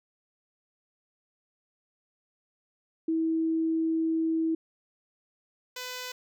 sine / 5% pulse tone pair in turn, 323.8 / 501.5 Hz, E4 / B4, -31 / +26 cents, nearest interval minor sixth, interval 757 cents, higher second, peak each -24 dBFS, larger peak neither, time 3.08-4.55 / 5.76-6.12 s, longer first, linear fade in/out 5 ms, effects none

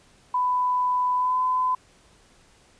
sine tone with pitch glide, 997 to 1013.3 Hz, B5 to B5, +16 to +44 cents, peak -20 dBFS, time 0.34-1.75 s, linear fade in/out 5 ms, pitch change +28 cents, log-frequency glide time 1.16-1.37 s, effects pink hiss -57 dBFS RMS until 2.79 s + resampled to 22050 Hz

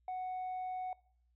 triangle tone with tanh clipping, 740 Hz, F#5, in tune, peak -37 dBFS, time 0.08-0.93 s, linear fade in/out 2 ms, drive 6 dB, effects noise-tail reverb RT60 0.6 s tail -22 dB re dry + added 60 Hz sine -70 dBFS peak until 1.35 s

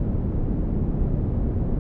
pink low-pass noise, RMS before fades -23 dBFS, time 0-1.79 s, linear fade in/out 2 ms, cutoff 270 Hz, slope 12 dB/octave, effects none

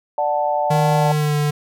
sine chord, D major, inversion none, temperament equal with one note detuned, 589 / 740 / 880 Hz, D5 / F#5 / A5, +5 / 0 / 0 cents, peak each -21 dBFS, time 0.18-1.12 s, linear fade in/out 2 ms
square tone with pitch glide, 154.1 to 147.91 Hz, D#3 to D3, -16 to +13 cents, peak -17 dBFS, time 0.7-1.51 s, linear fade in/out 10 ms, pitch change -71 cents, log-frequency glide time 0.98-1.37 s
effects none

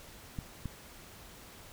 clicks, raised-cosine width 5 ms, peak -24 dBFS, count 2, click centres 0.388 / 0.657 s, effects pink hiss -52 dBFS RMS until 1.72 s

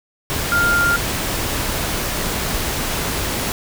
sine tone in noise, 1400 Hz, F6, 4 cents sharp, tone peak -14 dBFS, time 0.52-0.96 s, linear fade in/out 0 ms, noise pink, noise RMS -22 dBFS, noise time 0.3-3.52 s, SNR +5 dB, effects none

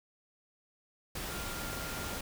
sine tone in noise, 1396.9 Hz, F6, in tune, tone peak -45 dBFS, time 1.29-2.17 s, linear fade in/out 5 ms, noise pink, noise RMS -39 dBFS, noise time 1.15-2.21 s, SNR -9 dB, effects none

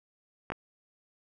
clicks, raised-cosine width 0.5 ms, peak -19 dBFS, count 2, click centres 0.502 / 0.52 s, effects none

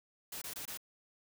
white noise bursts, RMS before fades -43 dBFS, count 4, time 0.32-0.774 s, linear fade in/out 5 ms, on 97 ms, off 22 ms, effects none

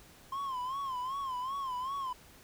triangle tone with vibrato, 1052 Hz, C6, 9 cents sharp, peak -32 dBFS, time 0.32-2.13 s, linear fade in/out 5 ms, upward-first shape sine, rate 2.6 Hz, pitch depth 110 cents each way, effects pink hiss -57 dBFS RMS until 2.43 s

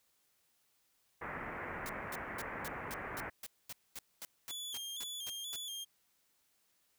white low-pass noise, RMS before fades -43 dBFS, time 1.21-3.3 s, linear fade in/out 10 ms, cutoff 2100 Hz, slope 48 dB/octave
white noise bursts, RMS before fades -45 dBFS, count 15, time 1.86-5.56 s, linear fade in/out 0 ms, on 32 ms, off 230 ms
sawtooth tone with vibrato, 3322 Hz, G#7, in tune, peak -38 dBFS, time 4.49-5.85 s, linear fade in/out 20 ms, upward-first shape square, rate 2.1 Hz, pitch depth 60 cents each way
effects white hiss -75 dBFS RMS until 6.98 s

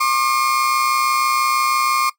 35% pulse tone pair together, 1075.9 / 1202 Hz, C6 / D6, +48 / +40 cents, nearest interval major second, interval 192 cents, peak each -17 dBFS, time 0-2.1 s, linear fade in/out 10 ms, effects noise-tail reverb RT60 0.1 s tail -17 dB re dry

